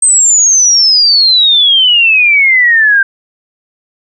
sine exponential sweep, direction down, 8400 to 1568 Hz, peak -4 dBFS, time 0.02-3.03 s, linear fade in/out 5 ms, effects none

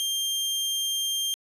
sawtooth tone, 3185 Hz, G7, 27 cents sharp, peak -22 dBFS, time 0-1.34 s, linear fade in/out 0 ms, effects resampled to 32000 Hz

